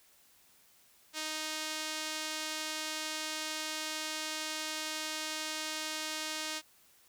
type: tone with band-pass filter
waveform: sawtooth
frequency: 311.1 Hz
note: D#4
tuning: in tune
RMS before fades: -38 dBFS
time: 1.13-6.62 s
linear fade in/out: 50 ms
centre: 5100 Hz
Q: 0.78
effects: white hiss -64 dBFS RMS until 7.08 s